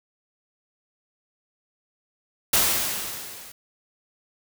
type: noise with level ramp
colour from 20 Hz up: white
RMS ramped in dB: -18 to -44 dBFS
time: 2.53-3.52 s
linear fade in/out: 5 ms
effects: none